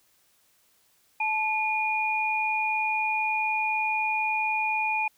sine tone pair together, 870 / 2439 Hz, A5 / D#7, -20 / -35 cents, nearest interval octave + tritone, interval 1785 cents, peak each -27 / -26 dBFS, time 1.2-5.08 s, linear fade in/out 5 ms, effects white hiss -65 dBFS RMS until 5.17 s

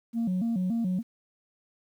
sine tone with vibrato, 205.8 Hz, G#3, 16 cents flat, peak -23 dBFS, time 0.13-1.03 s, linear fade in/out 50 ms, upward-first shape square, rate 3.5 Hz, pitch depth 200 cents each way, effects tanh soft clip ceiling -23 dBFS + 10-bit

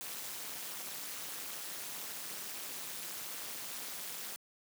white noise with amplitude modulation, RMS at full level -39 dBFS, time 0.01-4.36 s, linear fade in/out 0 ms, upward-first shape sine, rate 213 Hz, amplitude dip 90%, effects high-pass 150 Hz 12 dB/octave

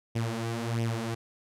sawtooth tone with flanger, 115.3 Hz, A#2, 19 cents flat, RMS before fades -31 dBFS, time 0.15-1.15 s, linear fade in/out 10 ms, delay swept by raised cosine 0.34 to 6.14 ms, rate 1.5 Hz, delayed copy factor +0.7, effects low-pass 11000 Hz 12 dB/octave

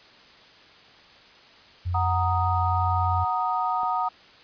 sine tone with pitch glide, 89 to 90.03 Hz, F2 to F#2, +33 to -47 cents, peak -24 dBFS, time 1.85-3.25 s, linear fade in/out 20 ms, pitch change +20 cents, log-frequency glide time 2.15-2.8 s
sine chord, D# minor, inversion first, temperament equal, 740 / 932.3 / 1244.5 Hz, F#5 / A#5 / D#6, 0 / 0 / 0 cents, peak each -27 dBFS, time 1.94-4.09 s, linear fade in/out 10 ms
click, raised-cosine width 1 ms, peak -28 dBFS, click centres 3.833 s
effects white hiss -51 dBFS RMS until 4.43 s + resampled to 11025 Hz

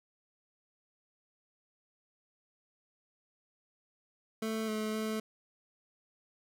25% pulse tone with pitch steps, 220.8 / 216 / 218 Hz, A3 / A3 / A3, +6 / -32 / -16 cents, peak -29 dBFS, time 4.42-5.2 s, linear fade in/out 5 ms, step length 260 ms, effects none

